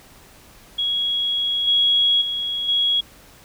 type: tone with level steps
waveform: sine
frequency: 3322 Hz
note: G#7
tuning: in tune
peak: -19 / -14 / -22 / -16 dBFS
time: 0.78-3.01 s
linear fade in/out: 10 ms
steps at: 1.67 / 2.21 / 2.68 s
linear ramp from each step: 10 ms
effects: pink hiss -48 dBFS RMS until 3.44 s